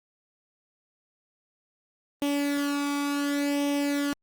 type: tone with flanger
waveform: sawtooth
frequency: 285.7 Hz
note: D4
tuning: 48 cents flat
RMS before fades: -27 dBFS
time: 2.22-4.13 s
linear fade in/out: 0 ms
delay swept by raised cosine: 0.34 to 0.85 ms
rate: 0.69 Hz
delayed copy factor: +0.65
effects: Opus 24 kbps